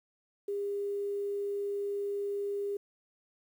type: tone with quantisation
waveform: sine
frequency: 403.8 Hz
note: G#4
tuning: 49 cents flat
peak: -31 dBFS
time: 0.48-2.77 s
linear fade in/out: 5 ms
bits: 10
effects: none